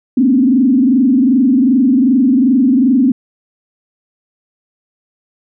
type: tone with frequency modulation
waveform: sine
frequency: 257.6 Hz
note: C4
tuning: 27 cents flat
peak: -7 dBFS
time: 0.17-3.12 s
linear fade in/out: 5 ms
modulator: 22.6 Hz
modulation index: 1.2
effects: none